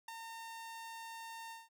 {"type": "tone with ADSR envelope", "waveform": "sawtooth", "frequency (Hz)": 911, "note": "A#5", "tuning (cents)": -40, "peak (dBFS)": -36, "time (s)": [0.08, 1.69], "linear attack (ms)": 6, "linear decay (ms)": 4, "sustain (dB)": -6, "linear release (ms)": 180, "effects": []}